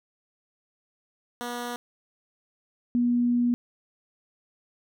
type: tone pair in turn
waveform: 10% pulse / sine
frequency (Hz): 241.7 / 241.7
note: B3 / B3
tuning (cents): -37 / -37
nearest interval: unison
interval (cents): 0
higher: neither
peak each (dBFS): -23 / -20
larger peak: second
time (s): 1.41-1.76 / 2.95-3.54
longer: second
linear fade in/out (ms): 0
effects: none